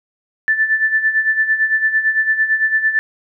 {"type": "tone with tremolo", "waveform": "sine", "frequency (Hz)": 1760, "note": "A6", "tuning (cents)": 0, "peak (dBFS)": -10, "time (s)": [0.48, 2.99], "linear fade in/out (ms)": 0, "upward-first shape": "sine", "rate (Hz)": 8.9, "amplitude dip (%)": 70, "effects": []}